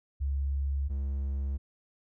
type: tone pair in turn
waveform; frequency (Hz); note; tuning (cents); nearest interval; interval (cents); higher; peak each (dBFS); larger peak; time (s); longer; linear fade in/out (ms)
sine / triangle; 69.3 / 68.62; C#2 / C#2; 0 / -17; unison; 17; first; -27 / -27; neither; 0.2-0.89 / 0.89-1.58; neither; 20
effects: none